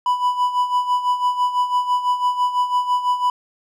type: tone with tremolo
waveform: triangle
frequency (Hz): 990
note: B5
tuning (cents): +4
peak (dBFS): -12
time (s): 0.06-3.3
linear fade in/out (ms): 2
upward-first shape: sine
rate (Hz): 6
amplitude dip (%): 70
effects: none